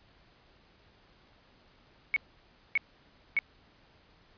sine tone bursts, 2216 Hz, C#7, 1 cent flat, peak -23 dBFS, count 3, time 2.14-3.389 s, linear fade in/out 0 ms, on 23 ms, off 590 ms, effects pink hiss -62 dBFS RMS until 4.37 s + resampled to 11025 Hz

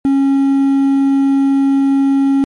triangle tone with quantisation, 274.1 Hz, C#4, 19 cents flat, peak -7 dBFS, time 0.05-2.44 s, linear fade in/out 0 ms, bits 6, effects MP3 48 kbps

